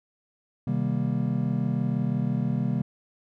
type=chord; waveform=triangle; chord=C minor seventh; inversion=none; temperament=just; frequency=130.81 / 156.98 / 196.22 / 235.5 Hz; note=C3 / Eb3 / G3 / Bb3; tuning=0 / +16 / +2 / +18 cents; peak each=-26 / -28 / -27 / -28 dBFS; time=0.67-2.82 s; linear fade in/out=5 ms; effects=none